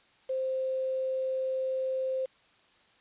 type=tone with quantisation; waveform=sine; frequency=523.3 Hz; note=C5; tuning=in tune; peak=-28 dBFS; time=0.29-2.26 s; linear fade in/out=10 ms; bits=8; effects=white hiss -63 dBFS RMS until 3 s + resampled to 8000 Hz